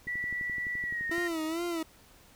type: tone with pitch glide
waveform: sine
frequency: 1955 to 1853.8 Hz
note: B6 to A#6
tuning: -18 to -10 cents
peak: -31 dBFS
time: 0.07-1.28 s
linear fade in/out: 10 ms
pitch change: -92 cents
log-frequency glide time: 0.82-1.06 s
type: click train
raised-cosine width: 3 ms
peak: -33 dBFS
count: 14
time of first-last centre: 0.07-1.181 s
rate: 11.7 Hz
type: tone with vibrato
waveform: 40% pulse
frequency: 330.3 Hz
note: E4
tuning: 4 cents sharp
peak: -30 dBFS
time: 1.11-1.83 s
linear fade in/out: 5 ms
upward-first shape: sine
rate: 2.3 Hz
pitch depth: 93 cents each way
effects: pink hiss -58 dBFS RMS until 2.35 s